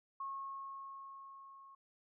sine tone with level ramp, 1090 Hz, C#6, 29 cents flat, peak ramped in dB -39 to -55 dBFS, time 0.2-1.75 s, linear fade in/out 5 ms, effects none

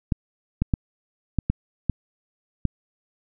clicks, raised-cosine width 5 ms, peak -8 dBFS, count 7, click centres 0.122 / 0.62 / 0.738 / 1.387 / 1.5 / 1.897 / 2.653 s, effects none

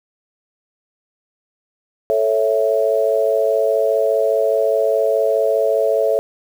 sine chord, A major, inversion none, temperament equal, 440 / 554.4 / 659.3 Hz, A4 / C#5 / E5, 0 / 0 / 0 cents, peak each -18 dBFS, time 2.1-6.19 s, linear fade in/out 0 ms, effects 7-bit

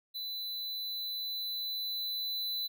square tone with level ramp, 3999 Hz, B7, 21 cents sharp, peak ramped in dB -37 to -33 dBFS, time 0.14-2.68 s, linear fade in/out 20 ms, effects none

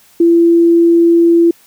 sine tone, 337.9 Hz, E4, 43 cents sharp, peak -5 dBFS, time 0.2-1.51 s, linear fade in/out 5 ms, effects white hiss -47 dBFS RMS until 1.66 s

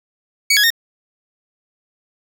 20% pulse tone with pitch steps, 2247 / 1672 / 1840 Hz, C#7 / G#6 / A#6, +23 / +11 / -23 cents, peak -6 dBFS, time 0.5-0.704 s, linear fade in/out 5 ms, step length 68 ms, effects none

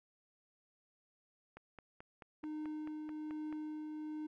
click train, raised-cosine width 0.5 ms, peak -36 dBFS, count 10, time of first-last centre 1.57-3.527 s, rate 4.6 Hz
triangle tone with tremolo, 306.4 Hz, D#4, 27 cents flat, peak -37 dBFS, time 2.43-4.27 s, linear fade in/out 10 ms, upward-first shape triangle, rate 1.2 Hz, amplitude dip 30%
effects none

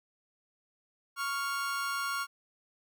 40% pulse tone pair together, 1108.7 / 1396.9 Hz, C#6 / F6, 0 / 0 cents, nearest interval major third, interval 400 cents, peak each -34 / -33 dBFS, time 1.16-2.27 s, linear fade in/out 50 ms, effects none

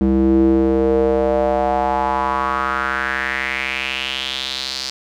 square tone with band-pass filter sweep, 66 Hz, C2, 16 cents sharp, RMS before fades -18 dBFS, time 0.01-4.9 s, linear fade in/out 0 ms, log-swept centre 260 to 4800 Hz, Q 4.1, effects none

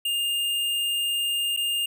square tone with dropouts, 2817 Hz, F7, 14 cents sharp, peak -24 dBFS, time 0.05-1.86 s, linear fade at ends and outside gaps 5 ms, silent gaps 1.565-1.572 s, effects none

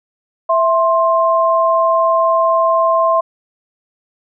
sine tone pair together, 659.3 / 1054 Hz, E5 / C6, 0 / +12 cents, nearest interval minor sixth, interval 812 cents, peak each -13 dBFS, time 0.49-3.21 s, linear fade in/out 10 ms, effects none

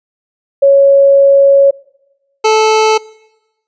sine / 25% pulse tone pair in turn, 554.4 / 436.4 Hz, C#5 / A4, 0 / -14 cents, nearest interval major third, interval 414 cents, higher first, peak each -3 dBFS, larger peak neither, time 0.62-1.71 / 2.44-2.98 s, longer first, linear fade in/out 10 ms, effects noise-tail reverb RT60 1.0 s tail -23 dB re dry + resampled to 16000 Hz

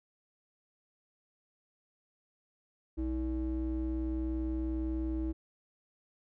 triangle ring-modulated tone, 130.2 Hz, C3, 8 cents flat, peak -26 dBFS, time 2.97-5.33 s, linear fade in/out 20 ms, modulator 191 Hz, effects none

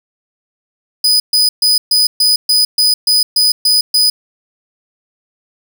40% pulse tone bursts, 4978 Hz, D#8, in tune, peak -7 dBFS, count 11, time 1.04-4.1 s, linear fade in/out 5 ms, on 160 ms, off 130 ms, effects 7-bit

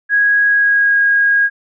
sine tone with pitch glide, 1654 to 1636.9 Hz, G#6 to G#6, -8 to -26 cents, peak -9 dBFS, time 0.09-1.5 s, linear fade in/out 50 ms, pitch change -18 cents, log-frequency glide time 0.47-1 s, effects none

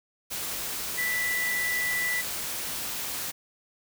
sine tone in noise, 1975.5 Hz, B6, in tune, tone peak -26 dBFS, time 0.97-2.22 s, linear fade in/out 20 ms, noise white, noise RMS -33 dBFS, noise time 0.3-3.32 s, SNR +4 dB, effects none

